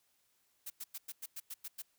blue noise bursts, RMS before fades -43 dBFS, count 9, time 0.66-1.822 s, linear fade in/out 10 ms, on 42 ms, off 98 ms, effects white hiss -75 dBFS RMS until 1.98 s

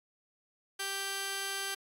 5% pulse tone pair together, 392 / 1568 Hz, G4 / G6, 0 / 0 cents, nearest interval 2 octaves, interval 2400 cents, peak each -26 / -26 dBFS, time 0.79-1.75 s, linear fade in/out 10 ms, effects low-pass 12000 Hz 12 dB/octave + AAC 64 kbps

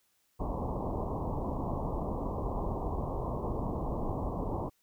pink low-pass noise, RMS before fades -34 dBFS, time 0.39-4.7 s, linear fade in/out 20 ms, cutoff 1100 Hz, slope 96 dB/octave, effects white hiss -73 dBFS RMS until 4.82 s

